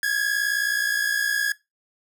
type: tone pair together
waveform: 45% pulse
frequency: 1640.7 / 1700 Hz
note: G#6 / G#6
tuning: -22 / +40 cents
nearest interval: minor second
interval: 62 cents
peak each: -24 dBFS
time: 0.03-1.52 s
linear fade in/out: 2 ms
effects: noise-tail reverb RT60 0.2 s tail -19 dB re dry